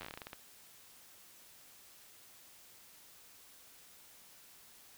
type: slowing click train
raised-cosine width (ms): 0.3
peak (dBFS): -28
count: 12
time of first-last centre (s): 0.01-0.332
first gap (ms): 10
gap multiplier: 1.2
effects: white hiss -59 dBFS RMS until 4.97 s